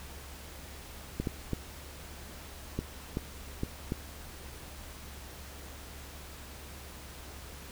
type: clicks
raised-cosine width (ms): 3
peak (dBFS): -18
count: 7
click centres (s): 1.2 / 1.272 / 1.533 / 2.79 / 3.171 / 3.634 / 3.921
effects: added 70 Hz sine -48 dBFS peak until 7.71 s + pink hiss -48 dBFS RMS until 7.71 s